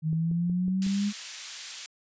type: exponential sweep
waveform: sine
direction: up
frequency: 155.56 to 207.7 Hz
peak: -24 dBFS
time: 0.02-1.13 s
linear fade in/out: 50 ms
type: click train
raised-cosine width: 3 ms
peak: -30 dBFS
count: 5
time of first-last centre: 0.13-0.865 s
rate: 5.44 Hz
type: high-pass noise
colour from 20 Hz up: pink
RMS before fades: -39 dBFS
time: 0.82-1.86 s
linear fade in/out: 0 ms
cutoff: 2700 Hz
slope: 12 dB/octave
effects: resampled to 16000 Hz